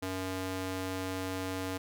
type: tone with high-pass filter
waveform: square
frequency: 93.8 Hz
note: F#2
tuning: 24 cents sharp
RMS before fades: -36 dBFS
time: 0.02-1.78 s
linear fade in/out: 10 ms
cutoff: 210 Hz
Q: 0.75
effects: none